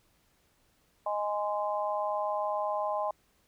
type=harmonic tone; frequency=207.3 Hz; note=G#3; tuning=3 cents flat; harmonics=3 / 4 / 5; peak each=-32 / -33 / -34 dBFS; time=1.06-3.11 s; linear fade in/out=5 ms; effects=pink hiss -69 dBFS RMS until 3.47 s